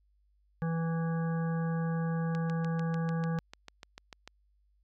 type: harmonic tone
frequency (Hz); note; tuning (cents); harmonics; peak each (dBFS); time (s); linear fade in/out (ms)
164.81; E3; 0; 1 / 3 / 5 / 7 / 9 / 10; -29 / -40 / -44 / -46 / -51 / -47; 0.62-3.39; 0
type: click train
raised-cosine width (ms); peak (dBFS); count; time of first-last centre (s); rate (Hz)
0.2; -27; 14; 2.35-4.276; 6.75
effects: added 50 Hz sine -66 dBFS peak until 4.83 s